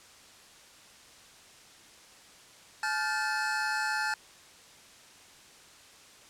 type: tone cluster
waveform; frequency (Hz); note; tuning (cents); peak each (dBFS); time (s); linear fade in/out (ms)
square; 858 / 1408 / 1545 / 1756; A5 / F6 / G6 / A6; -44 / +14 / -26 / -4; -34 / -35 / -36 / -35; 2.83-4.14; 2
effects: white hiss -54 dBFS RMS until 6.29 s + low-pass 8000 Hz 12 dB/octave